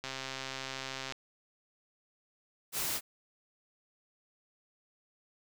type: click train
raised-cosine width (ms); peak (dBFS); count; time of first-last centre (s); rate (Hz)
0.2; -21; 145; 0.04-1.123; 133
type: noise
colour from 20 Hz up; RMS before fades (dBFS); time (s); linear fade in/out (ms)
white; -34; 2.72-3.01; 50
effects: none